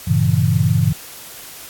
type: chord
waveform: sine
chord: G diminished seventh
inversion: none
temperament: equal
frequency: 98 / 116.54 / 138.59 / 164.81 Hz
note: G2 / Bb2 / Db3 / Fb3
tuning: 0 / 0 / 0 / 0 cents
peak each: -18 dBFS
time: 0.07-0.93 s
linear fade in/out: 10 ms
effects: white hiss -36 dBFS RMS until 1.69 s + AAC 64 kbps